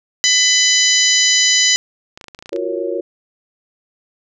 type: harmonic tone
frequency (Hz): 1000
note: B5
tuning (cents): +21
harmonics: 2 / 3 / 4 / 5 / 6 / 7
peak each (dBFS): -18 / -18 / -18 / -18 / -18 / -18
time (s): 0.24-1.76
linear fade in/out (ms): 0
type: clicks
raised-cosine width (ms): 0.2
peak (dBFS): -18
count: 11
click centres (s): 2.175 / 2.212 / 2.242 / 2.283 / 2.348 / 2.39 / 2.425 / 2.459 / 2.493 / 2.531 / 2.562
type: chord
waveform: sine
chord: Gb major seventh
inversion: third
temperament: equal with one note detuned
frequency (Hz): 343 / 370 / 466.2 / 554.4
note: F4 / Gb4 / Bb4 / Db5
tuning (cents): -31 / 0 / 0 / 0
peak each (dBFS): -24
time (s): 2.52-3.01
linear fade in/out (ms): 10
effects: none